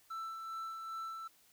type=tone with tremolo; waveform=triangle; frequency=1329 Hz; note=E6; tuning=14 cents sharp; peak=-37 dBFS; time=0.1-1.28 s; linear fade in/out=10 ms; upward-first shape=sine; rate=2.5 Hz; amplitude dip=35%; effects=white hiss -67 dBFS RMS until 1.52 s